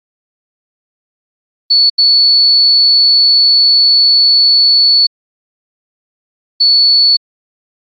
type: tone bursts at uneven times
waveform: sine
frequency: 4435 Hz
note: C#8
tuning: in tune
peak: -5 dBFS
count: 3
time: 1.7-1.9 / 1.98-5.07 / 6.6-7.17 s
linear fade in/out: 10 ms
effects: AAC 64 kbps

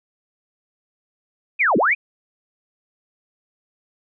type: linear two-way sweep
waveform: sine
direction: down then up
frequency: 2563 to 172 to 2563 Hz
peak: -14 dBFS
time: 1.59-1.95 s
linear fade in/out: 20 ms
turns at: 1.77 s
effects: none

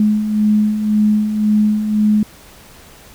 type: beating tone pair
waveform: sine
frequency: 210.4 / 212.3 Hz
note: G#3 / G#3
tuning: +23 / +38 cents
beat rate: 1.9 Hz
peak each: -20 / -12 dBFS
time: 0-2.23 s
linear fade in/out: 2 ms
effects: pink hiss -42 dBFS RMS until 3.14 s

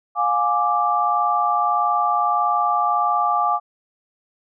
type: chord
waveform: sine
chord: D diminished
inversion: first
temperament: equal with one note detuned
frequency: 709 / 830.6 / 1174.7 Hz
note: F5 / Ab5 / D6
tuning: +26 / 0 / 0 cents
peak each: -22 / -22 / -19 dBFS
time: 0.15-3.6 s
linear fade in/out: 50 ms
effects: none

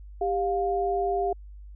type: tone pair together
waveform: sine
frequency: 395.9 / 706 Hz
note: G4 / F5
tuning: +17 / +19 cents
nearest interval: minor seventh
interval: 1002 cents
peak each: -26 dBFS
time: 0.21-1.33 s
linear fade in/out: 5 ms
effects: added 50 Hz sine -41 dBFS peak until 1.75 s

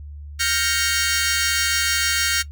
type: chord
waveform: 15% pulse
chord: G half-diminished seventh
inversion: third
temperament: equal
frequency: 1396.9 / 1568 / 1864.7 / 2217 Hz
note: F6 / G6 / Bb6 / Db7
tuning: 0 / 0 / 0 / 0 cents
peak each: -18 dBFS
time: 0.39-2.43 s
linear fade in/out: 20 ms
effects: noise-tail reverb RT60 0.1 s tail -17 dB re dry + added 73 Hz sine -33 dBFS peak until 2.51 s

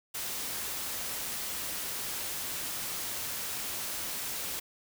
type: noise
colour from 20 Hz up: white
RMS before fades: -36 dBFS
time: 0.14-4.6 s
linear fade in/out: 10 ms
effects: none

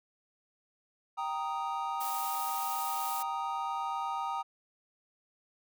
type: chord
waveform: triangle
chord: Eb major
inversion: first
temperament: equal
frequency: 784 / 932.3 / 1244.5 Hz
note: G5 / Bb5 / Eb6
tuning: 0 / 0 / 0 cents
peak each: -35 / -34 / -35 dBFS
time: 1.17-4.43 s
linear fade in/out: 20 ms
type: noise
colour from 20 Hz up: blue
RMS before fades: -40 dBFS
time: 2-3.23 s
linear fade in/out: 10 ms
effects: none

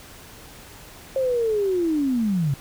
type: linear sweep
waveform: sine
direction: down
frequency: 540 to 130.6 Hz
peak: -19 dBFS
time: 1.16-2.54 s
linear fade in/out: 2 ms
effects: pink hiss -44 dBFS RMS until 2.6 s

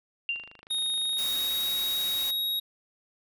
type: tone with exponential decay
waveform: sine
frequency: 2777 Hz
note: F7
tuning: 10 cents flat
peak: -24 dBFS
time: 0.29-0.61 s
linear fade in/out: 1 ms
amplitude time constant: 68 ms
type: click train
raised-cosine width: 0.3 ms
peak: -32 dBFS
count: 40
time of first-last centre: 0.36-1.866 s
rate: 25.9 Hz
type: tone with pitch glide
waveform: square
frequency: 3729 to 3788 Hz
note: A#7 to A#7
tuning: 0 to +27 cents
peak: -27 dBFS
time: 0.7-2.6 s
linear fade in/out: 10 ms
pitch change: +27 cents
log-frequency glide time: 0.98-1.62 s
type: noise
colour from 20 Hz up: white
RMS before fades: -38 dBFS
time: 1.18-2.31 s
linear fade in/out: 5 ms
effects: none

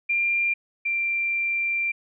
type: tone pair in turn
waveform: sine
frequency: 2387 / 2365 Hz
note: D7 / D7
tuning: +28 / +12 cents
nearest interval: unison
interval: 16 cents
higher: first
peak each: -20 / -22 dBFS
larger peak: first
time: 0.09-0.54 / 0.85-1.92 s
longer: second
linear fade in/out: 10 ms
effects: none

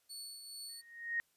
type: tone with tremolo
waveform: 25% pulse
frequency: 4435 Hz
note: C#8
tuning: in tune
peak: -39 dBFS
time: 0.09-0.82 s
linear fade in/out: 20 ms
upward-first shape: triangle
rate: 2.3 Hz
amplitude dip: 50%
type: tone with exponential growth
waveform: sine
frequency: 1864.7 Hz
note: A#6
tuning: in tune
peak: -30 dBFS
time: 0.69-1.2 s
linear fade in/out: 0 ms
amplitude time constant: 110 ms
effects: white hiss -75 dBFS RMS until 1.36 s + resampled to 32000 Hz

